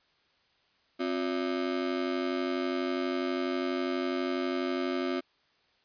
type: ring-modulated tone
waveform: 35% pulse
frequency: 310.9 Hz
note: D#4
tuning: 1 cent flat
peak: -24 dBFS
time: 0.99-5.21 s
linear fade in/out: 20 ms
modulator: 46.1 Hz
effects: white hiss -68 dBFS RMS until 5.84 s + resampled to 11025 Hz